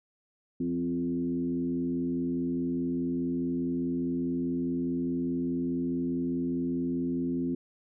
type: tone with frequency modulation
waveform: sine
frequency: 259.4 Hz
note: C4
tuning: 15 cents flat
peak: -27 dBFS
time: 0.6-7.55 s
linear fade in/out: 5 ms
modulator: 84.8 Hz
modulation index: 0.87
effects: none